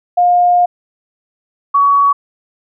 sine tone pair in turn, 710 / 1127.1 Hz, F5 / C#6, +28 / +28 cents, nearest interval minor sixth, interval 800 cents, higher second, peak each -7 dBFS, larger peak neither, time 0.17-0.66 / 1.74-2.13 s, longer first, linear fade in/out 10 ms, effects none

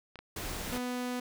clicks, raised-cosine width 0.3 ms, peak -29 dBFS, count 3, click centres 0.157 / 0.19 / 0.457 s
pink noise, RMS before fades -38 dBFS, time 0.36-0.78 s, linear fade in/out 5 ms
sawtooth tone, 248 Hz, B3, 7 cents sharp, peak -29 dBFS, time 0.72-1.2 s, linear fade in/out 5 ms
effects none

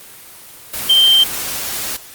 sine tone in noise, 3136 Hz, G7, in tune, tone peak -7 dBFS, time 0.89-1.24 s, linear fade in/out 10 ms, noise white, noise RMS -23 dBFS, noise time 0.73-1.97 s, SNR +13 dB, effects white hiss -38 dBFS RMS until 2.14 s + Opus 24 kbps

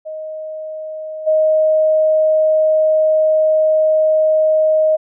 sine tone with level steps, 625 Hz, D#5, 8 cents sharp, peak -24 / -10 dBFS, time 0.05-4.97 s, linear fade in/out 20 ms, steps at 1.26 s, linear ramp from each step 20 ms, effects none

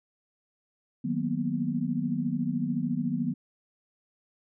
sine chord, B major seventh, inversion first, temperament equal, 155.56 / 185 / 233.1 / 246.9 Hz, D#3 / F#3 / A#3 / B3, 0 / 0 / 0 / 0 cents, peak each -33 / -33 / -32 / -30 dBFS, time 1.04-3.34 s, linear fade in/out 10 ms, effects none

